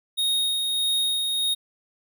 square tone with tremolo, 3729 Hz, A#7, in tune, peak -21 dBFS, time 0.17-1.55 s, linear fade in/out 20 ms, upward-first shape sine, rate 1.6 Hz, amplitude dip 30%, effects none

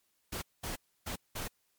pink noise bursts at uneven times, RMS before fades -38 dBFS, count 4, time 0.32-0.42 / 0.63-0.76 / 1.06-1.16 / 1.35-1.48 s, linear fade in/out 10 ms, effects white hiss -75 dBFS RMS until 1.78 s + MP3 96 kbps

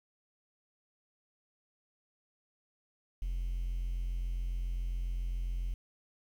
triangle tone, 43.65 Hz, F1, in tune, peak -29 dBFS, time 3.22-5.74 s, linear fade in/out 0 ms, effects tanh soft clip ceiling -27 dBFS + 10-bit

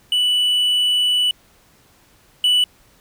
triangle tone pair in turn, 2965 / 2965 Hz, F#7 / F#7, +3 / +3 cents, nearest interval unison, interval 0 cents, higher neither, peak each -13 / -11 dBFS, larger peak second, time 0.12-1.31 / 2.44-2.64 s, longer first, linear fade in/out 2 ms, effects pink hiss -54 dBFS RMS until 3 s

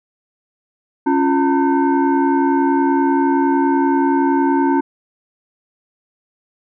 sine tone with frequency modulation, 277.2 Hz, C#4, in tune, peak -12 dBFS, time 1.06-4.81 s, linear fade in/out 10 ms, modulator 625 Hz, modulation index 1.1, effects none

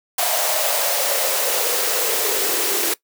white noise with high-pass filter sweep, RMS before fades -20 dBFS, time 0.18-2.94 s, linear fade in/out 5 ms, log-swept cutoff 690 to 370 Hz, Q 5.8, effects noise-tail reverb RT60 0.1 s tail -19 dB re dry

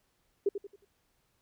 sine tone with echo, 400.8 Hz, G4, 38 cents sharp, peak -23 dBFS, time 0.46-0.49 s, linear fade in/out 5 ms, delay 90 ms, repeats 4, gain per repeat -9 dB, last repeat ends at 0.85 s, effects pink hiss -74 dBFS RMS until 1.41 s

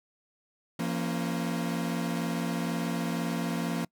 40% pulse chord, Bb minor, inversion second, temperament equal with one note detuned, 170.92 / 233.1 / 277.2 Hz, F3 / Bb3 / Db4, -37 / 0 / 0 cents, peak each -31 / -32 / -35 dBFS, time 0.79-3.85 s, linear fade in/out 5 ms, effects noise-tail reverb RT60 0.1 s tail -25 dB re dry

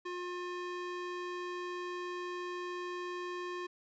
square tone with band-pass filter, 356.6 Hz, F4, 36 cents sharp, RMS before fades -40 dBFS, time 0.05-3.67 s, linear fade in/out 10 ms, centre 1300 Hz, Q 0.55, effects resampled to 16000 Hz

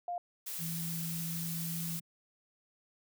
sine tone, 703 Hz, F5, 11 cents sharp, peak -34 dBFS, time 0.08-0.18 s, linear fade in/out 2 ms
blue noise, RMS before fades -40 dBFS, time 0.46-2 s, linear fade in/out 10 ms
sine tone with pitch glide, 165.6 to 166.75 Hz, E3 to E3, +8 to +20 cents, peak -37 dBFS, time 0.58-2.01 s, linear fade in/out 50 ms, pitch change +12 cents, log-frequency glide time 0.73-1.86 s
effects none

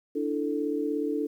sine chord, D suspended second, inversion none, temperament just, 293.7 / 330.4 / 440.5 Hz, D4 / E4 / A4, 0 / +4 / +2 cents, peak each -29 / -33 / -30 dBFS, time 0.15-1.27 s, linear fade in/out 10 ms, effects 10-bit

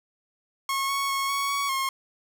sawtooth tone with pitch steps, 1090 / 1107 / 1095 / 1113 / 1121 / 1075 Hz, C#6 / C#6 / C#6 / C#6 / C#6 / C6, -29 / -3 / -22 / +7 / +19 / +47 cents, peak -21 dBFS, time 0.69-1.89 s, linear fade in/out 2 ms, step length 200 ms, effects none

